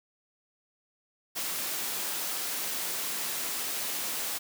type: high-pass noise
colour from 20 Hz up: white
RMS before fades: -33 dBFS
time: 1.35-4.39 s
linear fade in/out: 20 ms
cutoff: 190 Hz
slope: 12 dB/octave
effects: none